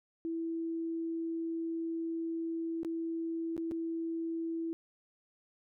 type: tone with dropouts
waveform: sine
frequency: 329.6 Hz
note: E4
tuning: in tune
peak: -33 dBFS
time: 0.25-4.73 s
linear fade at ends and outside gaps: 0 ms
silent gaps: 2.832-2.848 / 3.566-3.578 / 3.712-3.718 s
effects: none